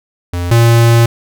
square tone pair in turn, 87.7 / 116.53 Hz, F2 / A#2, +8 / 0 cents, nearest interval perfect fourth, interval 492 cents, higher second, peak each -16 / -6 dBFS, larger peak second, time 0.33-0.51 / 0.51-1.06 s, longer second, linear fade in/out 5 ms, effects none

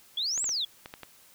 sine exponential two-way sweep, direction up then down, 3269 to 8100 to 3269 Hz, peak -27 dBFS, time 0.17-0.65 s, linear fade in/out 5 ms, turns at 0.43 s
clicks, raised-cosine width 0.3 ms, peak -24 dBFS, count 6, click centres 0.377 / 0.443 / 0.492 / 0.859 / 0.939 / 1.033 s
effects white hiss -57 dBFS RMS until 1.34 s

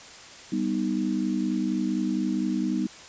sine chord, G augmented, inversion none, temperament equal, 196 / 246.9 / 311.1 Hz, G3 / B3 / D#4, 0 / 0 / 0 cents, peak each -28 dBFS, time 0.52-2.87 s, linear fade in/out 5 ms, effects white hiss -45 dBFS RMS until 3.08 s + resampled to 16000 Hz

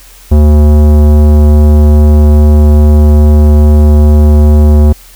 sine tone with tanh clipping, 74.8 Hz, D2, 32 cents sharp, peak -3 dBFS, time 0.31-4.93 s, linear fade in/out 10 ms, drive 17 dB, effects added 43 Hz sine -36 dBFS peak until 5.15 s + white hiss -37 dBFS RMS until 5.15 s

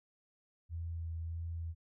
sine tone with vibrato, 83 Hz, E2, 12 cents sharp, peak -37 dBFS, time 0.69-1.75 s, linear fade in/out 50 ms, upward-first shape sine, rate 1.6 Hz, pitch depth 16 cents each way, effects none

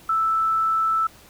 sine tone, 1318.5 Hz, E6, in tune, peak -18 dBFS, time 0.09-1.07 s, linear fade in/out 5 ms, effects pink hiss -49 dBFS RMS until 1.29 s

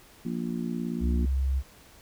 harmonic tone, 58.27 Hz, A#1, in tune, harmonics 3 / 4 / 5 / 6, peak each -33 / -31 / -39 / -39 dBFS, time 0.25-1.26 s, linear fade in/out 5 ms
sine tone, 66.8 Hz, C2, 36 cents sharp, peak -23 dBFS, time 1-1.63 s, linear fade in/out 50 ms
effects pink hiss -54 dBFS RMS until 2.01 s

